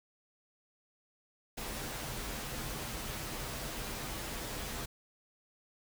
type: noise with comb filter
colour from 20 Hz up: pink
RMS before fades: -40 dBFS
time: 1.57-4.86 s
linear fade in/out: 10 ms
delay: 11 ms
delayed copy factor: -0.5
effects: none